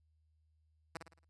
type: tone with echo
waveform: 5% pulse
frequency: 164.6 Hz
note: E3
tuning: 2 cents flat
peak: -28 dBFS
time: 0.95-0.97 s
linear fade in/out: 2 ms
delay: 55 ms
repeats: 5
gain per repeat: -7 dB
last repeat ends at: 1.245 s
effects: added 78 Hz sine -70 dBFS peak until 1.29 s + resampled to 24000 Hz